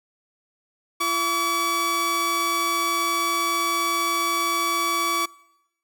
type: tone pair together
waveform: sawtooth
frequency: 339.2 / 1141 Hz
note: E4 / C#6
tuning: +50 / +50 cents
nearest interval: octave + major sixth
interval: 2100 cents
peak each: -27 / -18 dBFS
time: 1-5.26 s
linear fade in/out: 10 ms
effects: noise-tail reverb RT60 0.9 s tail -23 dB re dry